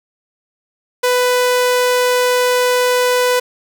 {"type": "tone", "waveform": "sawtooth", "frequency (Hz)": 496.9, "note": "B4", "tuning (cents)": 11, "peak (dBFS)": -8, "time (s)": [1.03, 3.4], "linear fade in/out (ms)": 10, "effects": []}